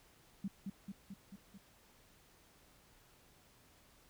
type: tone with echo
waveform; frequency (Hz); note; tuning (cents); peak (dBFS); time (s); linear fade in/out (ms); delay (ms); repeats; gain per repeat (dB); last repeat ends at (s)
sine; 196; G3; 0; -36; 0.44-0.48; 5; 220; 5; -3; 1.58
effects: pink hiss -66 dBFS RMS until 4.09 s